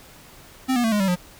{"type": "tone with pitch steps", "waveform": "square", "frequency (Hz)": [260.6, 241.7, 224.3, 208, 192.99, 179.03], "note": ["C4", "B3", "A3", "G#3", "G3", "F3"], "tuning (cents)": [-7, -37, 34, 3, -27, 43], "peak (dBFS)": -19, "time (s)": [0.68, 1.16], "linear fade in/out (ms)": 20, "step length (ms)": 80, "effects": ["pink hiss -47 dBFS RMS until 1.39 s"]}